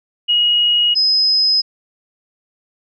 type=tone pair in turn; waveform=sine; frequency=2892 / 5070 Hz; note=F#7 / D#8; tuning=-40 / +32 cents; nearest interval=minor seventh; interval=972 cents; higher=second; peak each=-11 dBFS; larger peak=neither; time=0.28-0.95 / 0.95-1.62 s; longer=neither; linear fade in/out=20 ms; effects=none